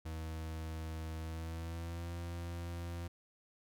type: tone with pitch glide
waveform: 40% pulse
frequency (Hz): 80 to 85.74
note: D#2 to F2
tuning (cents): +49 to -31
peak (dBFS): -39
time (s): 0.05-3.08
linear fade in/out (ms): 10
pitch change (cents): +120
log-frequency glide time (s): 1.18-2.12
effects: none